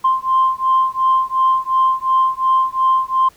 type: beating tone pair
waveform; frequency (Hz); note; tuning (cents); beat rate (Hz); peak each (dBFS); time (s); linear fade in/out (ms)
sine; 1046.5 / 1049.3; C6 / C6; 0 / +5; 2.8; -15 / -15; 0.04-3.29; 10
effects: tanh soft clip ceiling -6 dBFS + pink hiss -50 dBFS RMS until 3.36 s